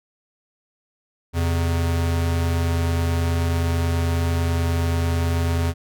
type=tone pair together; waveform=square; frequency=84.43 / 133.7 Hz; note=E2 / C3; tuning=+42 / +38 cents; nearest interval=minor sixth; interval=796 cents; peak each=-20 / -29 dBFS; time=1.33-5.74 s; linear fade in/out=50 ms; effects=none